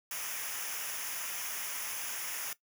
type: noise with comb filter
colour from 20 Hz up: white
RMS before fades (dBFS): -38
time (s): 0.11-2.53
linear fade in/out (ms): 2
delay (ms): 0.24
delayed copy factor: -0.75
effects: noise-tail reverb RT60 0.1 s tail -17 dB re dry